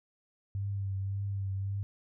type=tone with vibrato; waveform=sine; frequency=98.3 Hz; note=G2; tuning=5 cents sharp; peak=-31 dBFS; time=0.55-1.83 s; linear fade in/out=0 ms; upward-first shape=triangle; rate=1.8 Hz; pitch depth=36 cents each way; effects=none